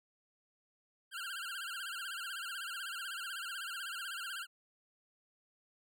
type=tone with vibrato; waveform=25% pulse; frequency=1480 Hz; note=F#6; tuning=in tune; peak=-36 dBFS; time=1.11-4.47 s; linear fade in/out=50 ms; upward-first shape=sine; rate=16 Hz; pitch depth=150 cents each way; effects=none